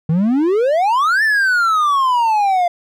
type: exponential two-way sweep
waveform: triangle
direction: up then down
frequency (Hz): 152.2 to 1800 to 689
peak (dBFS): -10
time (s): 0.09-2.68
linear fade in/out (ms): 5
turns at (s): 1.23
effects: none

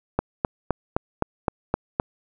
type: click train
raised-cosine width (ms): 1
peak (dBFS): -6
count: 8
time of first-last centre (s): 0.19-1.999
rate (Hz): 3.87
effects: none

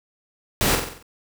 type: noise with echo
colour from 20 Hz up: pink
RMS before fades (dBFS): -20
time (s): 0.61-0.75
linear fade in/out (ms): 0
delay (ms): 46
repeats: 6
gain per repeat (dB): -5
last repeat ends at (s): 1.026
effects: none

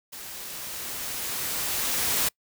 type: noise with level ramp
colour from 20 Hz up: white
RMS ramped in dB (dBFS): -40 to -24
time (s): 0.12-2.29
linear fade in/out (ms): 10
effects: noise-tail reverb RT60 0.1 s tail -26 dB re dry

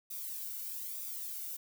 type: noise with flanger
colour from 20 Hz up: violet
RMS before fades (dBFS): -41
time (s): 0.1-1.57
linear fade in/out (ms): 10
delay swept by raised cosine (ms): 0.82 to 1.39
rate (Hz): 1.1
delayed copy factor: +0.6
effects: none

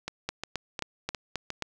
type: two click trains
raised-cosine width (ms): 0.2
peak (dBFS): -16 / -13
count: 5 / 6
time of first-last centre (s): 0.08-1.503 / 0.29-1.623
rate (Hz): 2.81 / 3.75
effects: none

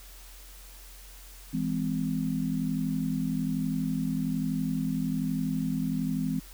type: chord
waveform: sine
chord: E augmented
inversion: none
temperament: just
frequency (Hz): 164.81 / 206 / 257.5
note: E3 / G#3 / B#3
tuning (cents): 0 / -14 / -28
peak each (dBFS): -31 / -32 / -30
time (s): 1.53-6.4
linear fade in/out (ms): 10
effects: added 44 Hz sine -47 dBFS peak until 6.53 s + white hiss -51 dBFS RMS until 6.53 s

